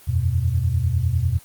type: chord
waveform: sine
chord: E suspended second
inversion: none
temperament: equal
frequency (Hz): 82.41 / 92.5 / 123.47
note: E2 / F#2 / B2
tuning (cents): 0 / 0 / 0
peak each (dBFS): -22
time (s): 0.07-1.39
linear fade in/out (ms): 20
effects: white hiss -48 dBFS RMS until 1.44 s + Opus 24 kbps